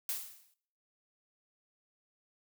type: noise with exponential decay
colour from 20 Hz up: blue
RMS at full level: -33 dBFS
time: 0.09-0.54 s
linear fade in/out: 1 ms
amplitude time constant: 96 ms
effects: noise-tail reverb RT60 0.6 s tail -20 dB re dry